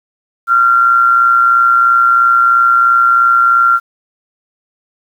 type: tone with amplitude modulation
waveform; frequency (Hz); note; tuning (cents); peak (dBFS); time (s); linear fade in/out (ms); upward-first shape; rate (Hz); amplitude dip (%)
sine; 1377; F6; -25; -4; 0.47-3.8; 50; sine; 123; 45
effects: 7-bit